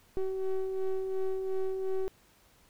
triangle ring-modulated tone, 189.6 Hz, F#3, 43 cents sharp, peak -23 dBFS, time 0.17-2.08 s, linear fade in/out 0 ms, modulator 191 Hz, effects pink hiss -63 dBFS RMS until 2.69 s

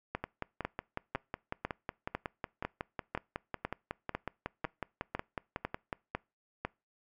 two click trains, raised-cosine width 0.5 ms, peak -20 / -18 dBFS, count 32 / 14, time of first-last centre 0.24-5.928 / 0.15-6.65 s, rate 5.45 / 2 Hz, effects noise-tail reverb RT60 0.3 s tail -25 dB re dry

